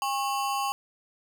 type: ring-modulated tone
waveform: square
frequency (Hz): 950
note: A#5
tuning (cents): +33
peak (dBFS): -24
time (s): 0.02-0.72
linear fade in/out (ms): 0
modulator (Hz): 142
effects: none